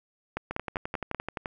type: two click trains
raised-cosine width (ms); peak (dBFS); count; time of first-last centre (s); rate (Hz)
0.5; -15 / -17; 5 / 12; 0.37-1.147 / 0.51-1.458; 5.15 / 11.6
effects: none